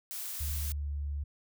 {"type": "noise", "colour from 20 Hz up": "blue", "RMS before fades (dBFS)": -39, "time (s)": [0.11, 0.72], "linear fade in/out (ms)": 0}
{"type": "tone with pitch glide", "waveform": "sine", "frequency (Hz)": [73.42, 72.03], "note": ["D2", "D2"], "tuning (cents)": [0, -33], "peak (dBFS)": -32, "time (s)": [0.4, 1.24], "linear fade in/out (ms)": 10, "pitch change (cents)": -33, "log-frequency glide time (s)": [0.62, 0.89]}
{"effects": []}